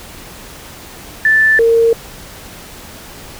sine tone pair in turn, 1760 / 459.3 Hz, A6 / A#4, 0 / -26 cents, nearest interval octave + major seventh, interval 2326 cents, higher first, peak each -7 dBFS, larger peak neither, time 1.25-1.59 / 1.59-1.93 s, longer neither, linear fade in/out 2 ms, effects pink hiss -34 dBFS RMS until 3.39 s

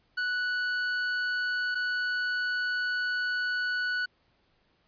45% pulse tone pair in turn, 1480 / 1480 Hz, F#6 / F#6, 0 / 0 cents, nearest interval unison, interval 0 cents, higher neither, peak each -27 dBFS, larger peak neither, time 0.17-1.75 / 1.75-4.06 s, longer second, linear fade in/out 10 ms, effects pink hiss -69 dBFS RMS until 4.87 s + resampled to 11025 Hz

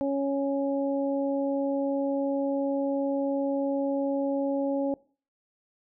harmonic tone, 277.2 Hz, C#4, in tune, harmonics 1 / 2 / 3, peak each -27 / -28 / -38 dBFS, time 0.01-4.94 s, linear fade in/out 0 ms, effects noise-tail reverb RT60 0.4 s tail -21 dB re dry

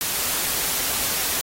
white noise, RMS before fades -24 dBFS, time 0.01-1.41 s, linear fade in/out 0 ms, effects AAC 48 kbps

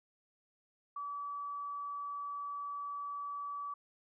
sine tone, 1148 Hz, D6, 40 cents flat, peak -38 dBFS, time 0.96-3.74 s, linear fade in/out 5 ms, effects none

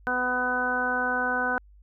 harmonic tone, 250 Hz, B3, 21 cents sharp, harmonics 1 / 2 / 3 / 4 / 5 / 6, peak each -34 / -33 / -31 / -33 / -35 / -26 dBFS, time 0.07-1.58 s, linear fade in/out 0 ms, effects added 50 Hz sine -50 dBFS peak until 1.82 s

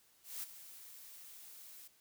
blue noise with ADSR envelope, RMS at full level -41 dBFS, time 0.23-1.88 s, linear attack 200 ms, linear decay 16 ms, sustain -13 dB, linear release 10 ms, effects white hiss -69 dBFS RMS until 2 s

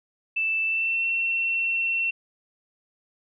sine tone with pitch glide, 2647 to 2709 Hz, E7 to E7, +7 to +47 cents, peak -22 dBFS, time 0.36-2.11 s, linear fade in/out 10 ms, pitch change +40 cents, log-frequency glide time 0.64-1.05 s, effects none

